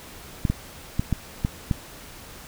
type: clicks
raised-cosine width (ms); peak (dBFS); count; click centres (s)
5; -9; 6; 0.452 / 0.5 / 0.995 / 1.127 / 1.449 / 1.712
effects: pink hiss -43 dBFS RMS until 2.47 s